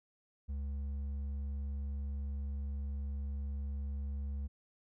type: tone with hard clipping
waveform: sine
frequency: 70.1 Hz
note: C#2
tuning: 20 cents sharp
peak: -37 dBFS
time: 0.48-4.48 s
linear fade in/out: 20 ms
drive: 4 dB
effects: none